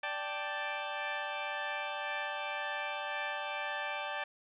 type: chord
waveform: 15% pulse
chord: D suspended fourth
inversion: none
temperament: equal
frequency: 587.3 / 784 / 880 Hz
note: D5 / G5 / A5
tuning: 0 / 0 / 0 cents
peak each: -33 dBFS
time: 0.03-4.24 s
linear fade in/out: 5 ms
effects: resampled to 8000 Hz + 11-bit